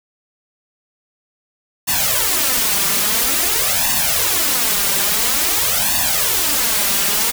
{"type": "noise with flanger", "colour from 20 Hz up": "white", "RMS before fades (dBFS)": -17, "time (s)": [1.87, 7.32], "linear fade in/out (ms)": 20, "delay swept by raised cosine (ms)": [1.1, 5.1], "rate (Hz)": 0.49, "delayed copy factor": 0.9, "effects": []}